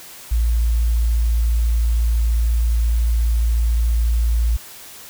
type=tone; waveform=sine; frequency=57.1 Hz; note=A#1; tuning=35 cents flat; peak=-14 dBFS; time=0.31-4.57 s; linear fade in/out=10 ms; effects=white hiss -39 dBFS RMS until 5.09 s